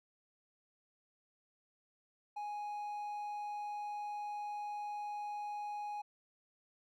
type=tone; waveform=triangle; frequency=830.6 Hz; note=G#5; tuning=in tune; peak=-37 dBFS; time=2.36-6.02 s; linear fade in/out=10 ms; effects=none